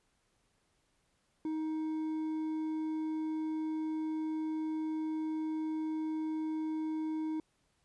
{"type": "tone with hard clipping", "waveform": "triangle", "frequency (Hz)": 313.8, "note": "D#4", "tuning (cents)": 15, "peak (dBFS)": -34, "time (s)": [1.45, 7.4], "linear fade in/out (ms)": 2, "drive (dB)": 7, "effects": ["pink hiss -75 dBFS RMS until 7.84 s", "resampled to 24000 Hz"]}